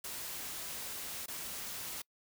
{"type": "noise with dropouts", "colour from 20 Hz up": "white", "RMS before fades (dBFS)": -42, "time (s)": [0.04, 2.02], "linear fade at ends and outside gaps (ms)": 5, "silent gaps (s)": [1.261, 1.281], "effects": ["noise-tail reverb RT60 0.1 s tail -26 dB re dry"]}